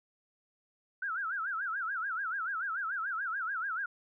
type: tone with vibrato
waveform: sine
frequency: 1455 Hz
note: F#6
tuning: 29 cents flat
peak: -32 dBFS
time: 1.02-3.86 s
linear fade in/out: 5 ms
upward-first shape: sine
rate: 6.9 Hz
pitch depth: 210 cents each way
effects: none